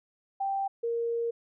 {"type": "tone pair in turn", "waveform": "sine", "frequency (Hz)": [784, 466.2], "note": ["G5", "A#4"], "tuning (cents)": [0, 0], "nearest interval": "major sixth", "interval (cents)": 900, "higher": "first", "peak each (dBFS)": -27, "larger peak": "neither", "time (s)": [[0.4, 0.68], [0.83, 1.31]], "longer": "second", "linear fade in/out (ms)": 10, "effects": []}